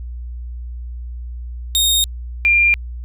sawtooth / sine tone pair in turn, 3706 / 2393 Hz, A#7 / D7, -11 / +32 cents, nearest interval minor sixth, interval 757 cents, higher first, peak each -10 dBFS, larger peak neither, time 1.75-2.04 / 2.45-2.74 s, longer neither, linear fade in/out 0 ms, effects added 60 Hz sine -26 dBFS peak until 3.04 s

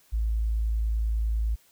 sine tone, 55 Hz, A1, in tune, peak -23 dBFS, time 0.12-1.56 s, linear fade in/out 20 ms, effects white hiss -61 dBFS RMS until 1.71 s

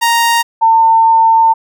sawtooth / sine tone pair in turn, 932.3 / 901.6 Hz, A#5 / A5, 0 / +42 cents, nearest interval minor second, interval 58 cents, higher first, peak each -5 dBFS, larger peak neither, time 0.01-0.43 / 0.61-1.54 s, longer second, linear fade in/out 20 ms, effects none

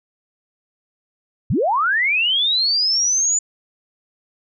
sine linear sweep, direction up, 73.42 to 7040 Hz, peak -15 dBFS, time 1.5-3.39 s, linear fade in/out 5 ms, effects none

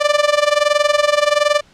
sawtooth tone with amplitude modulation, 590 Hz, D5, 8 cents sharp, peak -5 dBFS, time 0-1.61 s, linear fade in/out 20 ms, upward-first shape sine, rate 21.3 Hz, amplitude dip 85%, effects pink hiss -50 dBFS RMS until 1.73 s + low-pass 6000 Hz 12 dB/octave

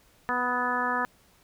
harmonic tone with a mistuned harmonic, 246.9 Hz, B3, in tune, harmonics 1 / 2 / 3 / 4 / 5 / 6 / 7, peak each -35 / -36 / -34 / -30 / -31 / -35 / -31 dBFS, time 0.29-1.05 s, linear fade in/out 0 ms, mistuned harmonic 5, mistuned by +23 cents, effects pink hiss -61 dBFS RMS until 1.43 s

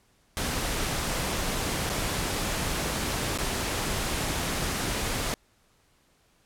pink noise with dropouts, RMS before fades -29 dBFS, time 0.37-5.34 s, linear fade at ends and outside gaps 0 ms, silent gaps 1.893-1.899 / 3.376-3.386 s, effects pink hiss -65 dBFS RMS until 6.45 s + low-pass 12000 Hz 12 dB/octave

